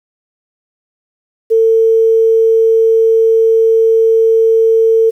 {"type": "tone", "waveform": "sine", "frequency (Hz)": 450, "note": "A4", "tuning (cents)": 39, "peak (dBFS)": -6, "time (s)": [1.5, 5.11], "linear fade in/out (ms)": 20, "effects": ["7-bit"]}